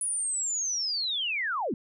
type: linear sweep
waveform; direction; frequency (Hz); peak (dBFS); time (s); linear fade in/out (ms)
sine; down; 9956 to 177.2; -27; 0.01-1.74; 2
effects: none